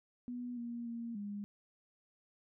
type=tone with pitch steps; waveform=sine; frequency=244.9 / 236.6 / 233 / 204.2 Hz; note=B3 / A#3 / A#3 / G#3; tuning=-14 / +26 / -1 / -29 cents; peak=-39 dBFS; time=0.28-1.44 s; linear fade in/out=0 ms; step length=290 ms; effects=none